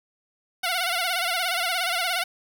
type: tone with vibrato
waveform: 10% pulse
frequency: 713 Hz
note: F5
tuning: 36 cents sharp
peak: -15 dBFS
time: 0.63-2.24 s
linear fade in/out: 10 ms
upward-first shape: sine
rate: 17 Hz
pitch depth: 91 cents each way
effects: 8-bit